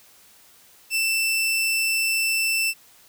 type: tone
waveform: sawtooth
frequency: 2666 Hz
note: E7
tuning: 19 cents sharp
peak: -17 dBFS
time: 0.9-2.74 s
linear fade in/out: 50 ms
effects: white hiss -53 dBFS RMS until 3.08 s